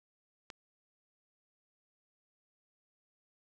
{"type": "click", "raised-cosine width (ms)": 0.2, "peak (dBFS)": -27, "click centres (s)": 0.502, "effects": []}